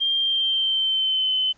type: tone with pitch glide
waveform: sine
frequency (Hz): 3189 to 3047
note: G7 to G7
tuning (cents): +29 to -50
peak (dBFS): -19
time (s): 0-1.53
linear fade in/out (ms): 20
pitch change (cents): -79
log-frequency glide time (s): 0.16-1.31
effects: pink hiss -59 dBFS RMS until 1.57 s + resampled to 16000 Hz